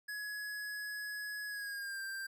square tone with pitch glide, 1683 to 1579.4 Hz, G#6 to G6, +23 to +13 cents, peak -40 dBFS, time 0.08-2.27 s, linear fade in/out 10 ms, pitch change -110 cents, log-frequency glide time 1.47-2.02 s, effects none

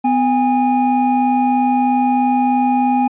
triangle tone pair together, 251.7 / 818.2 Hz, B3 / G#5, +33 / -26 cents, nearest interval octave + minor sixth, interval 2041 cents, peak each -13 dBFS, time 0.04-3.08 s, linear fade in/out 10 ms, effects resampled to 8000 Hz

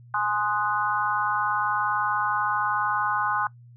sine chord, Ab dominant seventh, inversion none, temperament equal with one note detuned, 836.9 / 1046.5 / 1244.5 / 1480 Hz, Ab5 / C6 / Eb6 / Gb6, +13 / 0 / 0 / 0 cents, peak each -28 dBFS, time 0.14-3.47 s, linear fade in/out 2 ms, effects noise-tail reverb RT60 0.1 s tail -19 dB re dry + added 120 Hz sine -46 dBFS peak until 3.76 s

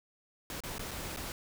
pink noise with dropouts, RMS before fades -40 dBFS, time 0.5-1.32 s, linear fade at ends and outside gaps 1 ms, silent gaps 0.604-0.636 / 0.782-0.794 / 0.91-0.914 / 1.163-1.171 s, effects none

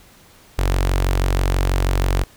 sawtooth tone with notch filter, 46.18 Hz, F#1, 3 cents flat, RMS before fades -18 dBFS, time 0.58-2.24 s, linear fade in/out 10 ms, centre 190 Hz, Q 1.2, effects pink hiss -49 dBFS RMS until 2.36 s

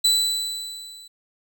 35% pulse tone with level ramp, 3981 Hz, B7, 13 cents sharp, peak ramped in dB -12 to -40 dBFS, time 0.04-1.08 s, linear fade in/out 10 ms, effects none

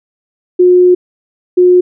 sine tone pair in turn, 360.5 / 360.5 Hz, F#4 / F#4, -45 / -45 cents, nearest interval unison, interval 0 cents, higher neither, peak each -3 dBFS, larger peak neither, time 0.59-0.95 / 1.57-1.81 s, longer first, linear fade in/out 10 ms, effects none

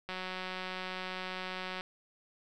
click train, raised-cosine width 0.3 ms, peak -23 dBFS, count 319, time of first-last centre 0.09-1.809 s, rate 185 Hz, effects none

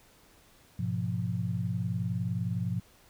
sine chord, F diminished, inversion first, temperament equal, 103.83 / 123.47 / 174.61 Hz, Ab2 / Cb3 / F3, 0 / 0 / 0 cents, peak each -33 dBFS, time 0.79-2.8 s, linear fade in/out 5 ms, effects pink hiss -60 dBFS RMS until 3.09 s

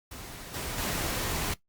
pink noise with level steps, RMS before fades -43 / -35 / -31 dBFS, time 0.11-1.54 s, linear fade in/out 5 ms, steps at 0.54 / 0.78 s, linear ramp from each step 2 ms, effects noise-tail reverb RT60 0.1 s tail -17 dB re dry + Opus 48 kbps

